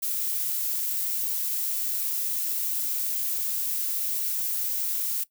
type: noise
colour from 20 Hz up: violet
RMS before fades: -28 dBFS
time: 0.02-5.24 s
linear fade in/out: 10 ms
effects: noise-tail reverb RT60 0.1 s tail -18 dB re dry